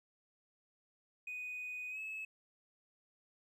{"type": "tone with pitch glide", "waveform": "triangle", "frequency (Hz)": [2489, 2590], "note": ["D#7", "E7"], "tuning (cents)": [0, -31], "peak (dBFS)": -38, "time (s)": [1.27, 2.25], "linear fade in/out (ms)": 5, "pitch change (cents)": 69, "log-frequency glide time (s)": [1.9, 1.99], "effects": ["tanh soft clip ceiling -37 dBFS"]}